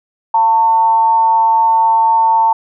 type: tone with amplitude modulation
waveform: sine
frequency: 901 Hz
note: A5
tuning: 41 cents sharp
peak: -6 dBFS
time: 0.34-2.53 s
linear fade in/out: 5 ms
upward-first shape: sine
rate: 202 Hz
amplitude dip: 40%
effects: none